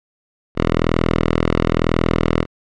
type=tone; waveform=5% pulse; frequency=41 Hz; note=E1; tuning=9 cents flat; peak=-3 dBFS; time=0.55-2.46 s; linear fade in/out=50 ms; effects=low-pass 3000 Hz 12 dB/octave + MP3 64 kbps